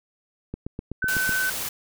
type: click train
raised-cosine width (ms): 3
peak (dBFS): -18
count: 7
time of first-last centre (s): 0.54-1.293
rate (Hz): 7.97
type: tone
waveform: sine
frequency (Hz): 1520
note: F#6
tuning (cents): +46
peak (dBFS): -22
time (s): 1.02-1.5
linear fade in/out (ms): 5
type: noise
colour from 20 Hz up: white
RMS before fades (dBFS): -30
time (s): 1.08-1.69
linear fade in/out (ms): 5
effects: none